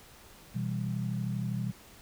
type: chord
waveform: sine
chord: E minor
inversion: second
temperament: equal with one note detuned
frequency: 123.47 / 163.3 / 196 Hz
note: B2 / E3 / G3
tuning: 0 / -16 / 0 cents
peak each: -33 / -36 / -35 dBFS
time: 0.54-1.72 s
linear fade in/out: 20 ms
effects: pink hiss -54 dBFS RMS until 2.01 s